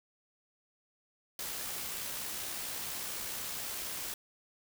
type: noise with amplitude modulation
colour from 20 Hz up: white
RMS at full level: -38 dBFS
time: 1.39-4.14 s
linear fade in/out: 2 ms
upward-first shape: sine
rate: 64.3 Hz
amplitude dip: 25%
effects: none